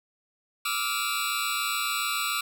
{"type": "tone cluster", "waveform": "20% pulse", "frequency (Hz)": [1170, 1290, 1393, 3937], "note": ["D6", "E6", "F6", "B7"], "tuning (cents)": [-7, -38, -5, -6], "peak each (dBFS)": -27, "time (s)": [0.65, 2.41], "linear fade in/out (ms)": 5, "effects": []}